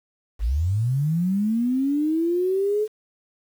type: linear sweep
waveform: sine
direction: up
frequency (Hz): 46.54 to 433.9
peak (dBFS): -19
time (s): 0.39-2.88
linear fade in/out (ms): 50
effects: 8-bit